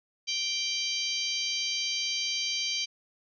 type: harmonic tone with a mistuned harmonic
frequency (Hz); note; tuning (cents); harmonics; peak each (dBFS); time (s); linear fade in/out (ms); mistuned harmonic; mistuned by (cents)
784; G5; 0; 3 / 4 / 5 / 6 / 7 / 8; -36 / -33 / -38 / -33 / -38 / -39; 0.27-2.86; 20; 7; +47
effects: none